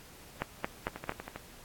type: two click trains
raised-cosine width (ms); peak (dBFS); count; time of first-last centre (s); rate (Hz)
0.5; -15 / -24; 4 / 7; 0.42-1.094 / 0.88-1.36; 4.45 / 12.5
effects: pink hiss -53 dBFS RMS until 1.64 s + AAC 64 kbps